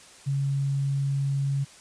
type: tone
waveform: sine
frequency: 138.59 Hz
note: C#3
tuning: in tune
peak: -23 dBFS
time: 0.26-1.65 s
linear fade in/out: 20 ms
effects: white hiss -50 dBFS RMS until 1.8 s + resampled to 22050 Hz